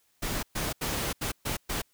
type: noise bursts at uneven times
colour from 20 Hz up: pink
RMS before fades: -31 dBFS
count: 6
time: 0.22-0.43 / 0.55-0.73 / 0.81-1.13 / 1.21-1.32 / 1.45-1.57 / 1.69-1.82 s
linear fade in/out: 10 ms
effects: white hiss -69 dBFS RMS until 1.93 s